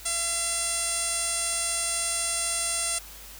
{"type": "tone with low-pass filter", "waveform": "5% pulse", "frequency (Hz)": 678, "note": "E5", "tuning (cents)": 49, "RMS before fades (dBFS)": -28, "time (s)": [0.05, 2.99], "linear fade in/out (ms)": 10, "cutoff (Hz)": 9100, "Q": 7.5, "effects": ["added 50 Hz sine -48 dBFS peak until 3.39 s", "white hiss -45 dBFS RMS until 3.39 s"]}